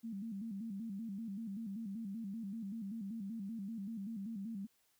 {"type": "tone with vibrato", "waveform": "sine", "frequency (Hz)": 211.3, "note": "G#3", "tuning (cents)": 30, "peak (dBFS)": -40, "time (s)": [0.03, 4.67], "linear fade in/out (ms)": 20, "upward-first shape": "square", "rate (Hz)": 5.2, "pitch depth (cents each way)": 130, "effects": ["white hiss -75 dBFS RMS until 4.99 s"]}